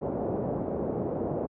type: low-pass noise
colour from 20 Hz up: white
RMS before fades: -30 dBFS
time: 0.01-1.47 s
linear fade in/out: 20 ms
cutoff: 610 Hz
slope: 24 dB/octave
effects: high-pass 100 Hz 12 dB/octave